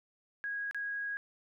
sine tone with dropouts, 1648 Hz, G#6, 14 cents flat, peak -34 dBFS, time 0.44-1.17 s, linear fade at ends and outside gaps 0 ms, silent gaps 0.711-0.746 s, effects none

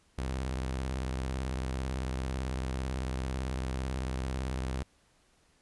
sawtooth tone with vibrato, 64.8 Hz, C2, 16 cents flat, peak -28 dBFS, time 0.18-4.83 s, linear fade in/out 0 ms, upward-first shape sine, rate 18 Hz, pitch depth 170 cents each way, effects pink hiss -67 dBFS RMS until 5.61 s + resampled to 24000 Hz

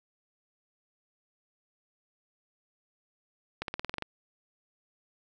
accelerating click train, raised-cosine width 0.3 ms, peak -17 dBFS, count 9, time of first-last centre 3.62-4.023 s, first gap 62 ms, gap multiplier 0.94, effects none

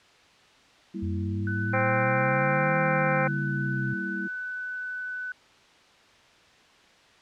sine chord, E diminished, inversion first, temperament equal, 196 / 233.1 / 329.6 Hz, G3 / Bb3 / E4, 0 / 0 / 0 cents, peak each -33 / -38 / -36 dBFS, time 0.94-4.28 s, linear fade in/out 10 ms
sine exponential two-way sweep, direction up then down, 87.31 to 156.1 to 129.9 Hz, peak -28 dBFS, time 1.02-3.94 s, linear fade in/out 10 ms, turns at 2.79 s
sine tone, 1498 Hz, F#6, 21 cents sharp, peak -31 dBFS, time 1.47-5.32 s, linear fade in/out 2 ms
harmonic tone, 261.6 Hz, C4, in tune, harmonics 2 / 3 / 4 / 5 / 6 / 7 / 8 / 9, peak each -27 / -30 / -34 / -32 / -33 / -36 / -35 / -34 dBFS, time 1.73-3.28 s, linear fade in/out 10 ms
effects white hiss -56 dBFS RMS until 7.21 s + low-pass 4000 Hz 12 dB/octave

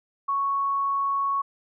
sine tone, 1108.7 Hz, C#6, in tune, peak -22 dBFS, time 0.28-1.42 s, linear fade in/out 10 ms, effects none

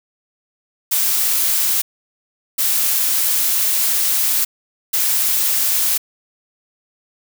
blue noise bursts at uneven times, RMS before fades -17 dBFS, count 3, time 0.91-1.82 / 2.58-4.45 / 4.93-5.98 s, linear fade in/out 10 ms, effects none

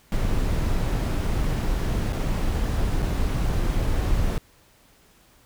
brown noise with dropouts, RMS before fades -23 dBFS, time 0.12-4.38 s, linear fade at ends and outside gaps 1 ms, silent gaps 2.125-2.13 / 3.022-3.026 s, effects pink hiss -57 dBFS RMS until 5.45 s

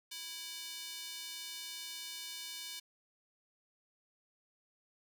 square tone with high-pass filter, 329.6 Hz, E4, in tune, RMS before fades -45 dBFS, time 0.11-2.8 s, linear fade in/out 10 ms, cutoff 3500 Hz, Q 1.4, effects none

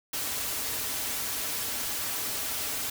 white noise with comb filter, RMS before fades -32 dBFS, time 0.13-2.9 s, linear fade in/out 5 ms, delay 5.6 ms, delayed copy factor -0.5, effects none

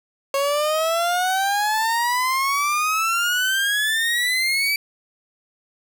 30% pulse exponential sweep, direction up, 547 to 2321 Hz, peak -16 dBFS, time 0.34-4.76 s, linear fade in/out 2 ms, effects 9-bit

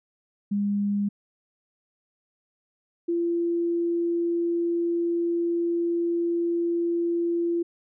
sine tone pair in turn, 202.9 / 341.2 Hz, G#3 / F4, -40 / -40 cents, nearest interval major sixth, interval 900 cents, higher second, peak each -22 dBFS, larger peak neither, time 0.51-1.09 / 3.08-7.63 s, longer second, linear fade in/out 10 ms, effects none

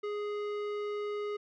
sine tone with tanh clipping, 415.3 Hz, G#4, in tune, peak -35 dBFS, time 0.03-1.37 s, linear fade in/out 10 ms, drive 15 dB, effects none

